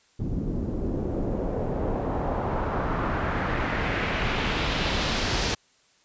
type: noise with low-pass filter sweep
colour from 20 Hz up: pink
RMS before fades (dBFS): -27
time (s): 0.19-5.55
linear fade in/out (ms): 10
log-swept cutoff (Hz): 250 to 5500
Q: 1.5
effects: white hiss -62 dBFS RMS until 6.04 s + resampled to 16000 Hz